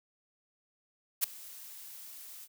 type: noise with ADSR envelope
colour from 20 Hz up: blue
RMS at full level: -25 dBFS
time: 1.21-2.48 s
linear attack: 28 ms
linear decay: 6 ms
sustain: -23 dB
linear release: 47 ms
effects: none